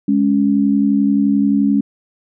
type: tone pair together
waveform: sine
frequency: 207.4 / 278.9 Hz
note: G#3 / C#4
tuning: -2 / +11 cents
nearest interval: perfect fourth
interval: 513 cents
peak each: -14 dBFS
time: 0.08-1.81 s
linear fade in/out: 5 ms
effects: none